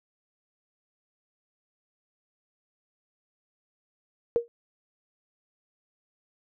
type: tone with exponential decay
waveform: sine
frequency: 470.6 Hz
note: A#4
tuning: 16 cents sharp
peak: -16 dBFS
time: 4.36-4.48 s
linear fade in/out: 0 ms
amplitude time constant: 24 ms
effects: none